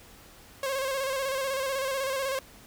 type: tone with vibrato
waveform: sawtooth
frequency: 537 Hz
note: C5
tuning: 45 cents sharp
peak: -24 dBFS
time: 0.63-2.39 s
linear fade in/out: 2 ms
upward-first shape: square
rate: 16 Hz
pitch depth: 42 cents each way
effects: pink hiss -52 dBFS RMS until 2.66 s